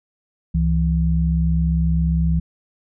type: tone pair together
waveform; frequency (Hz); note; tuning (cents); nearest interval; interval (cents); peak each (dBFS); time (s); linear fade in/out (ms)
sine; 67.5 / 164.96; C#2 / E3; -45 / +2; octave + minor third; 1547; -18; 0.54-2.4; 10
effects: none